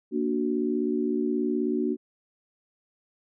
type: chord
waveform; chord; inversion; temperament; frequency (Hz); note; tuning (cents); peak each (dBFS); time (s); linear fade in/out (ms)
sine; Bb augmented; none; equal with one note detuned; 234.7 / 293.7 / 370; Bb3 / D4 / F#4; +12 / 0 / 0; -28; 0.11-1.97; 50
effects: none